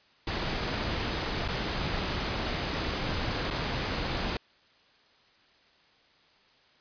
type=noise with dropouts; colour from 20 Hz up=pink; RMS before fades=-31 dBFS; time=0.27-4.37 s; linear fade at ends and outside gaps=2 ms; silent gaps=1.479-1.485 / 3.503-3.509 s; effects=white hiss -62 dBFS RMS until 6.8 s + resampled to 11025 Hz